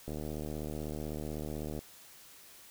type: click train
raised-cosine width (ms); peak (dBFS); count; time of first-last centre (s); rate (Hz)
2; -26; 131; 0.08-1.791; 76
effects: white hiss -55 dBFS RMS until 2.7 s